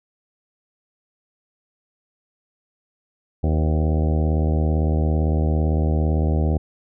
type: harmonic tone with a mistuned harmonic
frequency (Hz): 77.78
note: D#2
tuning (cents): 0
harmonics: 1 / 2 / 3 / 4 / 5 / 6 / 7 / 8 / 9 / 10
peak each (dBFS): -18 / -24 / -28 / -30 / -32 / -34 / -35 / -36 / -37 / -38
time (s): 3.43-6.58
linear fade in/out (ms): 10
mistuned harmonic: 6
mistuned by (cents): +50
effects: none